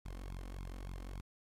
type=tone with flanger; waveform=sawtooth; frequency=45.68 Hz; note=F#1; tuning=21 cents flat; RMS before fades=-45 dBFS; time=0.05-1.21 s; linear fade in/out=10 ms; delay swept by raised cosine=0.8 to 4 ms; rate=3.5 Hz; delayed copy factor=+1; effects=resampled to 32000 Hz + 11-bit